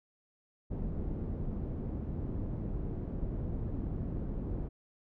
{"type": "low-pass noise", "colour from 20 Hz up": "pink", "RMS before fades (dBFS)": -36, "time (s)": [0.7, 4.69], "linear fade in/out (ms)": 20, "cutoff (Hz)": 300, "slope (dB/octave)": 12, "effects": []}